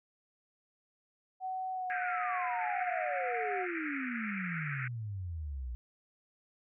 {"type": "tone with pitch glide", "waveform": "sine", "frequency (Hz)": [750, 724], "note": ["F#5", "F#5"], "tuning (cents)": [23, -38], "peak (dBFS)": -34, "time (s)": [1.4, 3.67], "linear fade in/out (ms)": 50, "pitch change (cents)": -61, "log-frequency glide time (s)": [1.72, 1.98]}
{"type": "exponential sweep", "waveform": "sine", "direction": "down", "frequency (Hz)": [1661.2, 58.27], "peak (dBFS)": -36, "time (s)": [1.9, 5.75], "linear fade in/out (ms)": 0}
{"type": "band-pass noise", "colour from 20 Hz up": "white", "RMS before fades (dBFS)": -40, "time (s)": [1.9, 4.88], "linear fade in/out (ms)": 5, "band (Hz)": [1300, 2400], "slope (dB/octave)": 96}
{"effects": []}